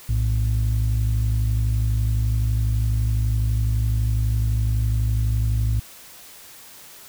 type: tone pair together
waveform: sine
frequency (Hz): 58.95 / 110.9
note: A#1 / A2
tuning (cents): +20 / +14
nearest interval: major seventh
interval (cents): 1094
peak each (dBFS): -19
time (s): 0.09-5.8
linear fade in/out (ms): 5
effects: tanh soft clip ceiling -14 dBFS + white hiss -44 dBFS RMS until 7.08 s